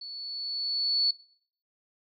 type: tone with level ramp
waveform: sine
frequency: 4435 Hz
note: C#8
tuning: in tune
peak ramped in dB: -38 to -20 dBFS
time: 0.01-1.11 s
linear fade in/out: 5 ms
effects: noise-tail reverb RT60 0.6 s tail -23 dB re dry